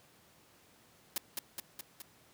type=noise with echo; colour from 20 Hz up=white; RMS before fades=-34 dBFS; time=1.16-1.18 s; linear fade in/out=2 ms; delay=210 ms; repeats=4; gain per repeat=-3 dB; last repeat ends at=2.02 s; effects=pink hiss -63 dBFS RMS until 2.33 s + high-pass 100 Hz 12 dB/octave